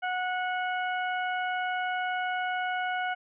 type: harmonic tone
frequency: 733 Hz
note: F#5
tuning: 16 cents flat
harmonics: 1 / 2 / 3 / 4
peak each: -30 / -32 / -39 / -42 dBFS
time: 0.02-3.15 s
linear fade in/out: 20 ms
effects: none